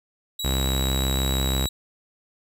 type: tone with vibrato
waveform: sawtooth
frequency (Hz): 3869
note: B7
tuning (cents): -36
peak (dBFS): -25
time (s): 0.39-1.69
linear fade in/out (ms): 5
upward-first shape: triangle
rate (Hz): 7.9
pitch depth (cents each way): 16
type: tone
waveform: sawtooth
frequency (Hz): 66.2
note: C2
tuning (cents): +21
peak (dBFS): -18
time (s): 0.44-1.67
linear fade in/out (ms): 10
effects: none